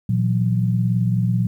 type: tone cluster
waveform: sine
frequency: 118.2 / 163.8 / 182 Hz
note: A#2 / E3 / F#3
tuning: +24 / -11 / -28 cents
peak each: -18 / -26 / -21 dBFS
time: 0.09-1.47 s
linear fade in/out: 5 ms
effects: 9-bit